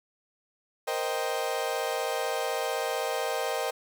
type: chord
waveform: 35% pulse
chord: C minor seventh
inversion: third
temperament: equal with one note detuned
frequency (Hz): 467.5 / 523.3 / 622.3 / 784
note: Bb4 / C5 / Eb5 / G5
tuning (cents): +5 / 0 / 0 / 0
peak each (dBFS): -32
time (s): 0.87-3.71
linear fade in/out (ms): 10
effects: 10-bit